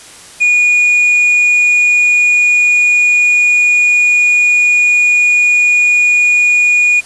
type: tone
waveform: triangle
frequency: 2449 Hz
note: D#7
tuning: 28 cents flat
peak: -5 dBFS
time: 0.4-7.01 s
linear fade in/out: 20 ms
effects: white hiss -35 dBFS RMS until 7.05 s + resampled to 24000 Hz